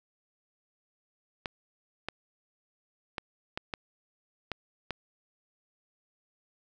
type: clicks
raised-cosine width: 0.3 ms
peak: -17 dBFS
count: 7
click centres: 1.458 / 2.086 / 3.182 / 3.575 / 3.738 / 4.517 / 4.907 s
effects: none